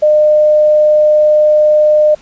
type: tone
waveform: sine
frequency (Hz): 606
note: D#5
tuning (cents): -46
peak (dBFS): -5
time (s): 0.02-2.15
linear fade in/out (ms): 10
effects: pink hiss -43 dBFS RMS until 2.21 s + resampled to 16000 Hz